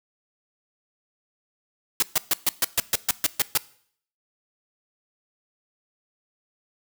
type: noise bursts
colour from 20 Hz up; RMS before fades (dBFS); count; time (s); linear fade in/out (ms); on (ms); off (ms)
white; -20; 11; 2-3.575; 2; 25; 130
effects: noise-tail reverb RT60 0.6 s tail -20 dB re dry